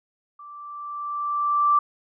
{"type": "tone with level ramp", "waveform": "sine", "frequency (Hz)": 1171, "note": "D6", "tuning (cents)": -5, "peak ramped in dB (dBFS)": [-40, -14], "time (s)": [0.39, 1.79], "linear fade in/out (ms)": 5, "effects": []}